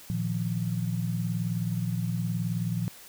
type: chord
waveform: sine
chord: Bb suspended fourth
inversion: none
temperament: equal with one note detuned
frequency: 115.54 / 155.56 / 174.61 Hz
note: Bb2 / Eb3 / F3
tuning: -15 / 0 / 0 cents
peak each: -30 / -34 / -30 dBFS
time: 0.1-2.88 s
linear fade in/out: 0 ms
effects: white hiss -49 dBFS RMS until 3.08 s